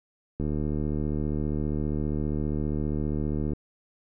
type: click train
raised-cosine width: 3 ms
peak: -17 dBFS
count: 236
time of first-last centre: 0.4-3.533 s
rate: 75 Hz
effects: none